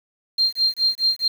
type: tone with tremolo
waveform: sine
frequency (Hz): 4186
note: C8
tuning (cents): 0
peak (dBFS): -14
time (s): 0.38-1.28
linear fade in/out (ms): 5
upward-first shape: sine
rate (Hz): 4.7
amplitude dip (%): 100
effects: 7-bit